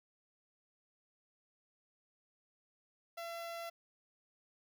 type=tone with notch filter; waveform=sawtooth; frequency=676 Hz; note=E5; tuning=43 cents sharp; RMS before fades=-44 dBFS; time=3.17-3.7 s; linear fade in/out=10 ms; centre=8000 Hz; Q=1.9; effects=none